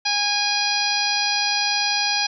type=harmonic tone; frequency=821 Hz; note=G#5; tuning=20 cents flat; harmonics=1 / 2 / 3 / 4 / 5 / 6 / 7; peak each=-26 / -29 / -26 / -30 / -26 / -24 / -30 dBFS; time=0.05-2.27 s; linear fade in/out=10 ms; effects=none